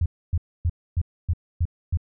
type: tone bursts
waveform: sine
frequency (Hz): 84.8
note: E2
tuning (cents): +50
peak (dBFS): -18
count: 7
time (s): 0.01-1.973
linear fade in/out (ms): 5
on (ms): 49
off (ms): 270
effects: none